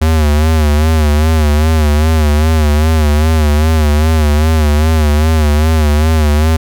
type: tone with vibrato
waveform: square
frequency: 76.9 Hz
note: D#2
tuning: 20 cents flat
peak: -8 dBFS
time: 0.01-6.57 s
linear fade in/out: 10 ms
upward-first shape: sine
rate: 2.5 Hz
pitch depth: 77 cents each way
effects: none